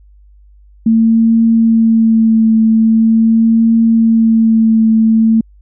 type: tone with vibrato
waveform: sine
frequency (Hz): 224.7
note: A3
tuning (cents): +37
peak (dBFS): -6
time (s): 0.86-5.41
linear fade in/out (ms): 5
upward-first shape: triangle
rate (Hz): 0.43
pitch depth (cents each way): 23
effects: added 50 Hz sine -40 dBFS peak until 5.61 s